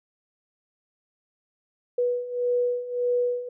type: beating tone pair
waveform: sine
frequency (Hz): 488.1 / 489.8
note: B4 / B4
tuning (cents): -20 / -14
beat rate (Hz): 1.7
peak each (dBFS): -28 / -24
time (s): 1.98-3.49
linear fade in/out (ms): 5
effects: none